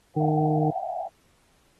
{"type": "harmonic tone", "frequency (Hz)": 153.7, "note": "D#3", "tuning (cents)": -21, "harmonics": [1, 2, 3, 5], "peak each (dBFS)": [-23, -26, -28, -30], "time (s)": [0.16, 0.71], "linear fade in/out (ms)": 10}
{"type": "band-pass noise", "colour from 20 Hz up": "pink", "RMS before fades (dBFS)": -31, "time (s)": [0.2, 1.08], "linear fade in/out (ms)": 2, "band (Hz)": [670, 770], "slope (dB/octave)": 96}
{"effects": ["pink hiss -64 dBFS RMS until 1.79 s", "AAC 32 kbps"]}